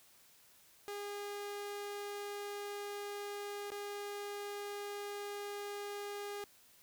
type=tone with dropouts; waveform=sawtooth; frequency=408 Hz; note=G#4; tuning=31 cents flat; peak=-37 dBFS; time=0.88-6.44 s; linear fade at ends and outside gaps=0 ms; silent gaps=3.704-3.718 s; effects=white hiss -64 dBFS RMS until 6.82 s